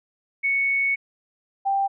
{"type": "tone pair in turn", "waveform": "sine", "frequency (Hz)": [2217, 787], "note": ["C#7", "G5"], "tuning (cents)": [0, 7], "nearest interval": "octave + tritone", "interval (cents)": 1793, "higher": "first", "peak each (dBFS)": -19, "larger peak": "neither", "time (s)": [[0.43, 0.96], [1.65, 1.88]], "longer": "first", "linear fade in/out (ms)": 20, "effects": []}